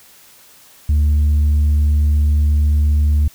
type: tone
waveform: sine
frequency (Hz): 74.3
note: D2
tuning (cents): +21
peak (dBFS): -8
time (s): 0.89-3.28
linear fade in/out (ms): 5
effects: tanh soft clip ceiling -10 dBFS + white hiss -46 dBFS RMS until 3.34 s